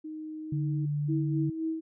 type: tone with pitch glide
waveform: sine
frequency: 311.1 to 314.4 Hz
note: D#4 to D#4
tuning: 0 to +18 cents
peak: -36 dBFS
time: 0.04-0.86 s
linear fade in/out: 10 ms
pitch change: +18 cents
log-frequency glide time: 0.41-0.55 s
type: tone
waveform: sine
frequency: 146.83 Hz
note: D3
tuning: in tune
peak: -27 dBFS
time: 0.52-1.5 s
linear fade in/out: 5 ms
type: tone with tremolo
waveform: sine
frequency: 321.6 Hz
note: E4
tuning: 43 cents flat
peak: -27 dBFS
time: 1.08-1.81 s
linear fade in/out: 20 ms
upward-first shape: sine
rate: 3.8 Hz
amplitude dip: 55%
effects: none